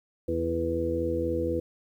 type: harmonic tone with a mistuned harmonic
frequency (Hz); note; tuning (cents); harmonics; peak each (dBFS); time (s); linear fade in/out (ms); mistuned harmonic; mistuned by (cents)
84; E2; +33; 1 / 2 / 3 / 4 / 5 / 6; -33 / -40 / -36 / -30 / -40 / -29; 0.28-1.6; 5; 6; -38
effects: 10-bit